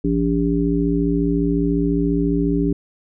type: harmonic tone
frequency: 57.2 Hz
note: A#1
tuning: 32 cents flat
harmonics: 1 / 3 / 5 / 7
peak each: -24 / -21 / -19 / -24 dBFS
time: 0.04-2.73 s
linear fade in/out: 5 ms
effects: none